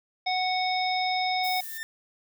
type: harmonic tone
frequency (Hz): 740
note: F#5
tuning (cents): 0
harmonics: 1 / 3 / 5 / 7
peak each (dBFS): -26 / -31 / -33 / -34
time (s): 0.26-1.61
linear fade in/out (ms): 10
type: noise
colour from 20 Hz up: violet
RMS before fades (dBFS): -38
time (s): 1.43-1.79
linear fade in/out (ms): 20
type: tone with exponential growth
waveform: 40% pulse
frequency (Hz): 1800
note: A6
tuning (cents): +39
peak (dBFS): -30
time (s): 1.48-1.83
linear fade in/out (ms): 0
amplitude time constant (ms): 74
effects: none